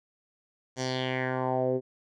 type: tone with low-pass filter sweep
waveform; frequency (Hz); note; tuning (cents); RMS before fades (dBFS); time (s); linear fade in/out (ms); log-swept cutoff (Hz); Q
10% pulse; 129; C3; -24; -29; 0.76-1.81; 50; 6700 to 380; 3.4
effects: none